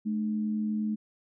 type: tone pair together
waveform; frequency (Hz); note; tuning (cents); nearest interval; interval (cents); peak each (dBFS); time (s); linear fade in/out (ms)
sine; 214.4 / 302.8; A3 / D#4; -45 / -47; tritone; 598; -27 / -39; 0.05-0.96; 20
effects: none